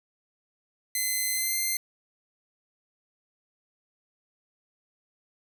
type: tone with pitch glide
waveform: 5% pulse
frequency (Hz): 2050 to 2086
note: C7 to C7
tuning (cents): -36 to -6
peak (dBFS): -16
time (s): 0.95-1.77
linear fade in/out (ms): 2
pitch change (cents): +30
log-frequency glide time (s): 1.34-1.55
effects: none